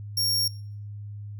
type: tone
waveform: sawtooth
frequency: 5540 Hz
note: F8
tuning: 15 cents flat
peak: -20 dBFS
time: 0.17-0.48 s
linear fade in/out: 5 ms
effects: noise-tail reverb RT60 0.5 s tail -22 dB re dry + added 103 Hz sine -35 dBFS peak until 1.39 s